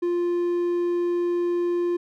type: tone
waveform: triangle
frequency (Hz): 349.2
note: F4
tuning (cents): 0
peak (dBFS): -19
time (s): 0.02-1.97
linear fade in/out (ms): 10
effects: none